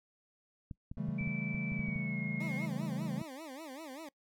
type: clicks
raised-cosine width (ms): 5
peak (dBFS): -30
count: 11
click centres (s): 0.712 / 0.915 / 0.974 / 1.087 / 1.211 / 1.275 / 1.546 / 1.72 / 1.793 / 1.885 / 1.959
type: chord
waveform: triangle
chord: A dominant seventh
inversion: first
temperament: equal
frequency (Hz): 138.59 / 164.81 / 196 / 220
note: C#3 / E3 / G3 / A3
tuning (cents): 0 / 0 / 0 / 0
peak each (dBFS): -38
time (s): 0.97-3.22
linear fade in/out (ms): 5
type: tone with pitch glide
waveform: sine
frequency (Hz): 2321 to 2153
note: D7 to C7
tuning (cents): -21 to +49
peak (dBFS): -40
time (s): 1.18-2.66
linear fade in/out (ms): 10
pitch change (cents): -130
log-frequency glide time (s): 1.73-2.19
type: tone with vibrato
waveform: 20% pulse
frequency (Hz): 290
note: D4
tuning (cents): -22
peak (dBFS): -39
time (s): 2.4-4.09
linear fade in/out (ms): 5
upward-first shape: sine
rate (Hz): 5.1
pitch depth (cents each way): 220
effects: noise-tail reverb RT60 0.1 s tail -23 dB re dry